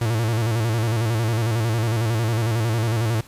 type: tone with vibrato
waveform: 45% pulse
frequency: 113.1 Hz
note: A2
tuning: 48 cents sharp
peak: -19 dBFS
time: 0.01-3.21 s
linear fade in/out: 5 ms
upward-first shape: square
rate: 11 Hz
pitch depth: 73 cents each way
effects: pink hiss -47 dBFS RMS until 3.27 s + resampled to 32000 Hz